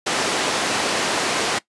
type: band-pass noise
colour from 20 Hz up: pink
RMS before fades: -22 dBFS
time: 0.06-1.59 s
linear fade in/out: 10 ms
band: 310 to 7500 Hz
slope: 12 dB/octave
effects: noise-tail reverb RT60 0.1 s tail -19 dB re dry + resampled to 24000 Hz

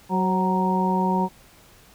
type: harmonic tone with a mistuned harmonic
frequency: 186.6 Hz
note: F#3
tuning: 15 cents sharp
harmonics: 1 / 2 / 3 / 4 / 5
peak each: -22 / -28 / -33 / -31 / -23 dBFS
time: 0.09-1.29 s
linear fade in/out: 50 ms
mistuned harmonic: 3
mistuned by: -52 cents
effects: pink hiss -52 dBFS RMS until 1.94 s

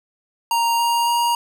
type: tone with pitch steps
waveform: square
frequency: 932.3 / 938.8 / 945.3 Hz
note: A#5 / A#5 / A#5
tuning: 0 / +12 / +24 cents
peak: -17 dBFS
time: 0.51-1.35 s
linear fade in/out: 2 ms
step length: 280 ms
effects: none

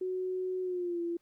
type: tone with pitch glide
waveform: sine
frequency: 370 to 341.3 Hz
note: F#4 to F4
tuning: 0 to -40 cents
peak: -31 dBFS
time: 0.01-1.17 s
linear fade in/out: 5 ms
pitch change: -140 cents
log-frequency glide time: 0.62-1.01 s
effects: pink hiss -75 dBFS RMS until 1.21 s

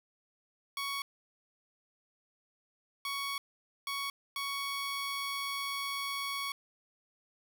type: tone bursts at uneven times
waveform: 15% pulse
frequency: 1116 Hz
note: C#6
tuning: 11 cents sharp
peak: -28 dBFS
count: 4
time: 0.77-1.02 / 3.05-3.38 / 3.87-4.1 / 4.36-6.52 s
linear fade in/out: 2 ms
effects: none

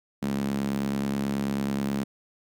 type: tone with high-pass filter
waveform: sawtooth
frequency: 69.3 Hz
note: C#2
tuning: in tune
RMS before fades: -28 dBFS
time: 0.22-2.04 s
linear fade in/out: 10 ms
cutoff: 200 Hz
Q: 3.6
effects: none

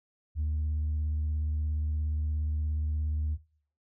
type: tone with vibrato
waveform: sine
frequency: 76.3 Hz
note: D#2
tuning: 33 cents flat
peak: -25 dBFS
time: 0.35-3.38 s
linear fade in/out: 50 ms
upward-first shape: sine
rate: 17 Hz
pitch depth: 20 cents each way
effects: noise-tail reverb RT60 0.5 s tail -20 dB re dry + tanh soft clip ceiling -25 dBFS

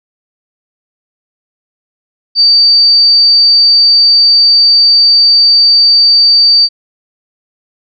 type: tone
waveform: sine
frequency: 4620 Hz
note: D8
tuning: 29 cents flat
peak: -3 dBFS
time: 2.35-6.69 s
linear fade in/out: 50 ms
effects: none

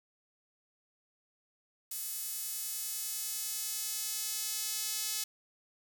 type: tone with high-pass filter sweep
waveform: sawtooth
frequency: 430 Hz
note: A4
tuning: 40 cents flat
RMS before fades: -37 dBFS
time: 1.91-5.24 s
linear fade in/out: 5 ms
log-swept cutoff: 9700 to 5400 Hz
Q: 0.81
effects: none

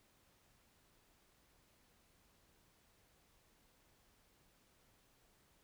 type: silence
effects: pink hiss -72 dBFS RMS until 5.63 s

